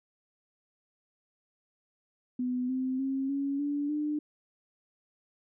sine tone with pitch steps, 250 / 259.1 / 268.6 / 278.4 / 288.5 / 299 Hz, B3 / C4 / C4 / C#4 / D4 / D4, +21 / -17 / +46 / +8 / -31 / +31 cents, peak -28 dBFS, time 2.39-4.19 s, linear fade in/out 5 ms, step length 300 ms, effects none

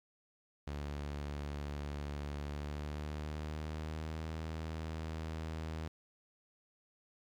sawtooth tone with pitch glide, 72.6 to 79.63 Hz, D2 to D#2, -19 to +41 cents, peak -35 dBFS, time 0.67-5.88 s, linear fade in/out 5 ms, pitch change +160 cents, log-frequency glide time 2.41-4.27 s, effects low-pass 6000 Hz 12 dB/octave + 11-bit

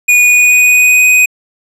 square tone with pitch glide, 2458 to 2498 Hz, D#7 to D#7, -22 to +6 cents, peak -5 dBFS, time 0.08-1.26 s, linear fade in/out 10 ms, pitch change +28 cents, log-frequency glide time 0.2-1.05 s, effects low-pass 12000 Hz 12 dB/octave

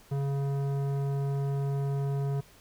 sine tone with tanh clipping, 139.2 Hz, C#3, 8 cents sharp, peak -29 dBFS, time 0.11-2.41 s, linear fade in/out 10 ms, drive 14 dB, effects pink hiss -57 dBFS RMS until 2.6 s

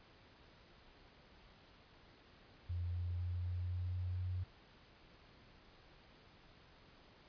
sine tone with pitch steps, 87.31 / 87.92 / 88.53 / 89.14 / 89.76 / 90.39 / 91.02 Hz, F2 / F2 / F2 / F2 / F2 / F#2 / F#2, 0 / +12 / +24 / +36 / +48 / -40 / -28 cents, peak -37 dBFS, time 2.69-4.44 s, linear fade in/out 10 ms, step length 250 ms, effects pink hiss -63 dBFS RMS until 7.28 s + resampled to 11025 Hz

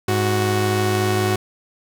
sawtooth tone pair together, 103.83 / 370 Hz, G#2 / F#4, 0 / 0 cents, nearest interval octave + minor seventh, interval 2200 cents, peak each -16 dBFS, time 0.08-1.36 s, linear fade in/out 5 ms, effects none

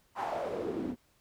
pink noise with band-pass filter sweep, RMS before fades -35 dBFS, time 0.15-0.96 s, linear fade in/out 50 ms, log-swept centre 970 to 240 Hz, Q 4, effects pink hiss -69 dBFS RMS until 1.2 s

